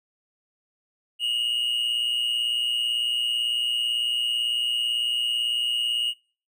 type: tone pair together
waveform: triangle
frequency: 2856 / 2974 Hz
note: F7 / F#7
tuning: +38 / +8 cents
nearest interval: minor second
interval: 70 cents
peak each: -22 / -29 dBFS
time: 1.19-6.14 s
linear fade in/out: 50 ms
effects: noise-tail reverb RT60 0.4 s tail -25 dB re dry